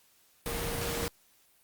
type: tone in noise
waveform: sine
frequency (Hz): 468.4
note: A#4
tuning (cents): +8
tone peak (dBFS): -37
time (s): 0.46-1.08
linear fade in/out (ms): 0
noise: pink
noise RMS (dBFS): -34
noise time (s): 0.46-1.08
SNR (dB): -6
effects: white hiss -65 dBFS RMS until 1.63 s + Opus 48 kbps